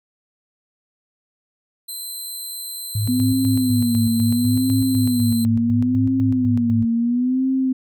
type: tone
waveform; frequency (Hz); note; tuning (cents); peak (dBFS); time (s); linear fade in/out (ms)
10% pulse; 4072; C8; -48; -22; 1.88-5.45; 10
type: tone with tremolo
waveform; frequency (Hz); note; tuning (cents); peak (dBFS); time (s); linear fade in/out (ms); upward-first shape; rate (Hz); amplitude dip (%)
sine; 106.7; G#2; +47; -18; 2.95-6.85; 5; square; 4; 60
type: tone with vibrato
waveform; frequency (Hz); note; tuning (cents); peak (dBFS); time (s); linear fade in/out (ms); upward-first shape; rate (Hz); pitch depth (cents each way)
sine; 246.4; B3; -4; -16; 3.08-7.73; 10; sine; 0.73; 120
effects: none